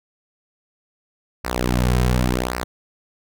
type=tone with flanger; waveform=sawtooth; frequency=61.74 Hz; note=B1; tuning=in tune; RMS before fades=-20 dBFS; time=1.44-2.64 s; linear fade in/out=10 ms; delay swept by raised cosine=0.29 to 3.49 ms; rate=0.89 Hz; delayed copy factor=-0.8; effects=none